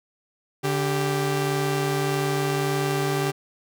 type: tone pair together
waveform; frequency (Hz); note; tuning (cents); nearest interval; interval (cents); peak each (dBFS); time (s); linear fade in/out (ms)
sawtooth; 144.56 / 392; D3 / G4; -27 / 0; octave + perfect fourth; 1727; -21; 0.63-3.32; 20
effects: none